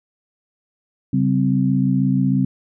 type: tone cluster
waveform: sine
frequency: 137.2 / 193.5 / 259.8 Hz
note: C#3 / G3 / C4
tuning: -17 / -22 / -12 cents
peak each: -19 dBFS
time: 1.13-2.45 s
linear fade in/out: 5 ms
effects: none